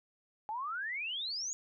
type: exponential sweep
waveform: sine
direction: up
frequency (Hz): 830.6 to 6870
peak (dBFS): -35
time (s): 0.49-1.53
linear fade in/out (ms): 0
effects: none